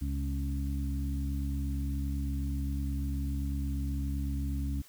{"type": "harmonic tone with a mistuned harmonic", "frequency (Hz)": 69.5, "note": "C#2", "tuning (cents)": 5, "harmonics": [1, 2, 3, 4], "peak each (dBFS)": [-31, -39, -42, -39], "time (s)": [0.01, 4.82], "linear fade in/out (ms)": 10, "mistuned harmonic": 2, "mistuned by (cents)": -18, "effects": ["white hiss -57 dBFS RMS until 4.88 s"]}